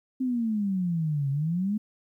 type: exponential two-way sweep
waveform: sine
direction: down then up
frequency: 263.8 to 135.6 to 218.3 Hz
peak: -24 dBFS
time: 0.2-1.78 s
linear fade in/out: 10 ms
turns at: 1.3 s
effects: 11-bit